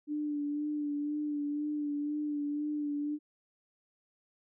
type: tone with vibrato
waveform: sine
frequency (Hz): 294.7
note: D4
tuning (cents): +6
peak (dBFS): -31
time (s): 0.07-3.19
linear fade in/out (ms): 50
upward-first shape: sine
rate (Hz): 2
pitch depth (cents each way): 28
effects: none